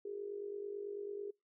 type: tone with amplitude modulation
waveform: sine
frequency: 406.3 Hz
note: G#4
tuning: 38 cents flat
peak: -37 dBFS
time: 0.05-1.31 s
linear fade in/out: 5 ms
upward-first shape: sine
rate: 49.1 Hz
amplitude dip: 75%
effects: noise-tail reverb RT60 0.2 s tail -25 dB re dry